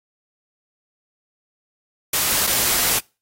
white noise with dropouts, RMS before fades -19 dBFS, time 2.13-2.99 s, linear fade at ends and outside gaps 5 ms, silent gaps 2.467-2.473 s, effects noise-tail reverb RT60 0.3 s tail -25 dB re dry + AAC 48 kbps

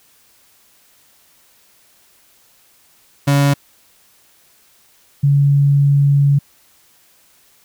35% pulse / sine tone pair in turn, 141.4 / 141.4 Hz, C#3 / C#3, +35 / +35 cents, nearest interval unison, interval 0 cents, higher neither, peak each -9 dBFS, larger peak neither, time 3.27-3.54 / 5.23-6.39 s, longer second, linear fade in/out 10 ms, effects white hiss -53 dBFS RMS until 7.64 s

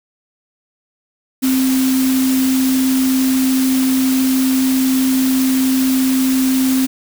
sine tone in noise, 261.6 Hz, C4, in tune, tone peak -12 dBFS, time 1.42-6.87 s, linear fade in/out 20 ms, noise white, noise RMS -24 dBFS, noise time 1.42-6.87 s, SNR +9 dB, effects none

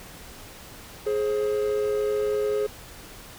triangle tone pair together, 419.4 / 533 Hz, G#4 / C5, +17 / +32 cents, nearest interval major third, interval 415 cents, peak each -21 / -28 dBFS, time 1.06-2.67 s, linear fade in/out 10 ms, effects pink hiss -44 dBFS RMS until 3.38 s

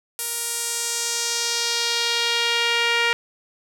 sawtooth tone with band-pass filter sweep, 469.2 Hz, A#4, 11 cents sharp, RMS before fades -23 dBFS, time 0.19-3.13 s, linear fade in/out 0 ms, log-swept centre 11000 to 2300 Hz, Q 1.6, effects none

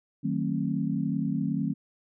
sine chord, D# diminished seventh, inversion none, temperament just, 155.56 / 186.68 / 224 / 268.8 Hz, D#3 / F#3 / A3 / C4, 0 / +16 / +31 / +47 cents, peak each -31 dBFS, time 0.23-1.74 s, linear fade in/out 20 ms, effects none

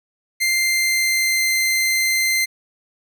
sawtooth tone with pitch glide, 2093 to 2080 Hz, C7 to C7, 0 to -11 cents, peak -13 dBFS, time 0.4-2.46 s, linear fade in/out 20 ms, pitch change -11 cents, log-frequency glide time 0.52-1.53 s, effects none

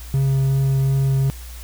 triangle tone with vibrato, 135.5 Hz, C#3, 39 cents flat, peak -13 dBFS, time 0.14-1.3 s, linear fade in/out 0 ms, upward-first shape triangle, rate 2.7 Hz, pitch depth 10 cents each way, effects added 60 Hz sine -33 dBFS peak until 1.63 s + white hiss -42 dBFS RMS until 1.63 s

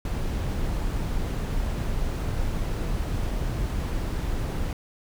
brown noise, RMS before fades -27 dBFS, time 0.05-4.73 s, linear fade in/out 2 ms, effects none

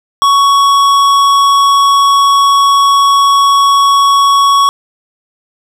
sine tone with tanh clipping, 1116 Hz, C#6, 11 cents sharp, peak -7 dBFS, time 0.22-4.69 s, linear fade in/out 0 ms, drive 15 dB, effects none

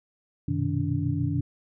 sine tone cluster, 94.1 / 121.3 / 127.9 / 155.4 / 287.5 Hz, F#2 / B2 / C3 / D#3 / D4, +30 / -31 / -39 / -2 / -37 cents, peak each -30 / -33 / -30 / -29 / -30 dBFS, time 0.48-1.41 s, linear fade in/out 5 ms, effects none

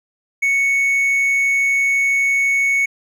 triangle tone, 2217 Hz, C#7, in tune, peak -12 dBFS, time 0.42-2.86 s, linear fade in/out 10 ms, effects none

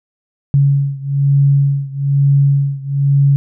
sine beating tone pair, 139.5 / 140.6 Hz, C#3 / C#3, +11 / +25 cents, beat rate 1.1 Hz, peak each -12 / -14 dBFS, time 0.54-3.36 s, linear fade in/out 0 ms, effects none

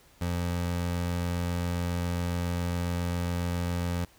25% pulse tone, 87.31 Hz, F2, in tune, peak -24 dBFS, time 0.21-4.05 s, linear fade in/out 5 ms, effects pink hiss -59 dBFS RMS until 4.18 s

